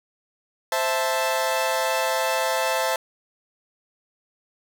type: chord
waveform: sawtooth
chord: A minor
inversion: first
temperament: equal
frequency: 523.3 / 659.3 / 880 Hz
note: C5 / E5 / A5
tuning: 0 / 0 / 0 cents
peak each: -22 dBFS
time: 0.72-2.96 s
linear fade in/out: 2 ms
effects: none